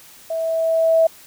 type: tone with level ramp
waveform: sine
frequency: 652 Hz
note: E5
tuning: 19 cents flat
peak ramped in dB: -21 to -10 dBFS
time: 0.3-1.07 s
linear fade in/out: 5 ms
effects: white hiss -45 dBFS RMS until 1.26 s